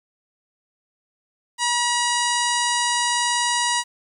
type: harmonic tone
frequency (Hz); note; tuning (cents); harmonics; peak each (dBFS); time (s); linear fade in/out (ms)
961; B5; -48; 1 / 2 / 3 / 4 / 5 / 6 / 7 / 8 / 9 / 10; -23 / -26 / -28 / -29 / -30 / -31 / -31 / -32 / -33 / -33; 1.58-3.84; 50
effects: 9-bit